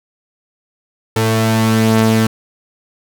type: tone pair together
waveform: sawtooth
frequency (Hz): 111 / 222.6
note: A2 / A3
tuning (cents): +16 / +20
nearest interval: octave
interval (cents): 1204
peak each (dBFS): -10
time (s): 1.16-2.27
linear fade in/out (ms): 5
effects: none